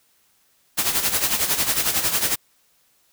white noise with tremolo, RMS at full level -19 dBFS, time 0.77-2.36 s, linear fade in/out 20 ms, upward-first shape sine, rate 11 Hz, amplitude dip 65%, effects white hiss -62 dBFS RMS until 3.12 s

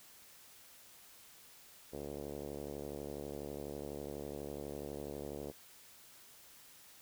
5% pulse tone with low-pass filter, 72.1 Hz, D2, 31 cents flat, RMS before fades -44 dBFS, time 1.92-5.52 s, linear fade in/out 20 ms, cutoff 480 Hz, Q 2, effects white hiss -59 dBFS RMS until 7.01 s

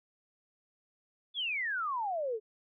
sine exponential sweep, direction down, 3518 to 415.3 Hz, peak -31 dBFS, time 1.34-2.4 s, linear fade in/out 50 ms, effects none

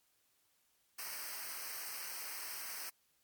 white noise with comb filter, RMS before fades -44 dBFS, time 0.98-2.9 s, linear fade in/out 10 ms, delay 0.28 ms, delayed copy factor -0.85, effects white hiss -75 dBFS RMS until 3.23 s + MP3 96 kbps

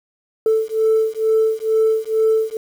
sine beating tone pair, 440 / 442.2 Hz, A4 / A4, 0 / +9 cents, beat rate 2.2 Hz, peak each -16 dBFS, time 0.46-2.57 s, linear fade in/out 2 ms, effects tanh soft clip ceiling -9 dBFS + 7-bit

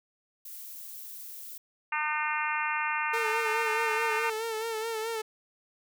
violet noise, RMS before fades -43 dBFS, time 0.45-1.58 s, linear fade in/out 5 ms
harmonic tone, 303.1 Hz, D#4, 45 cents flat, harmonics 3 / 4 / 5 / 6 / 7 / 8 / 9, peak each -33 / -34 / -35 / -36 / -36 / -37 / -38 dBFS, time 1.92-4.3 s, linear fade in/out 5 ms
sawtooth tone with vibrato, 447.2 Hz, A4, 28 cents sharp, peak -27 dBFS, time 3.13-5.22 s, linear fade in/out 10 ms, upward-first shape sine, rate 4.7 Hz, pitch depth 53 cents each way
effects none

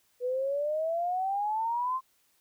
sine exponential sweep, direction up, 487.4 to 1059 Hz, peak -27 dBFS, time 0.2-2.01 s, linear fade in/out 50 ms, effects white hiss -69 dBFS RMS until 2.4 s

